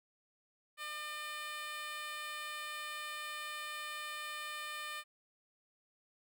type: tone with high-pass filter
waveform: 10% pulse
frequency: 602 Hz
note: D5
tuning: 43 cents sharp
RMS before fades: -43 dBFS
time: 0.77-5.04 s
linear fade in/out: 50 ms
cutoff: 1200 Hz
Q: 1.3
effects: none